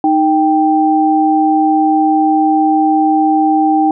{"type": "tone pair together", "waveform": "sine", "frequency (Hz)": [311, 784.4], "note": ["D#4", "G5"], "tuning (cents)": [-1, 1], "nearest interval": "octave + major third", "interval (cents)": 1602, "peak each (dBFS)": -11, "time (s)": [0.04, 3.91], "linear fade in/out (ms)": 2, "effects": []}